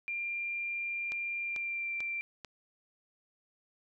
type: tone with pitch glide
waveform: sine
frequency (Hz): 2387 to 2358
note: D7 to D7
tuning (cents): +28 to +6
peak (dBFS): -33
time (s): 0.08-2.21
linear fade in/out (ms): 0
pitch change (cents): -22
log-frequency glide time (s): 1.41-1.93
type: click train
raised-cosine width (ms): 0.2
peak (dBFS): -26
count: 4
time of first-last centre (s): 1.12-2.447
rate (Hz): 2.26
effects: none